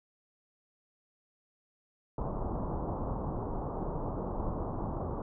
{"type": "low-pass noise", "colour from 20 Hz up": "pink", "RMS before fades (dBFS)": -35, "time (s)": [2.18, 5.22], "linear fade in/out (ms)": 2, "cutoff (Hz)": 1100, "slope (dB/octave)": 48, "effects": []}